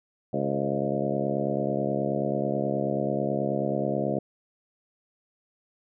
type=harmonic tone with a mistuned harmonic; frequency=69.3 Hz; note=C#2; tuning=in tune; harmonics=2 / 3 / 4 / 5 / 6 / 7 / 8 / 9 / 10; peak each=-33 / -31 / -34 / -33 / -34 / -36 / -33 / -32 / -36 dBFS; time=0.33-4.19 s; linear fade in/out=5 ms; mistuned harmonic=8; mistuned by=-33 cents; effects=none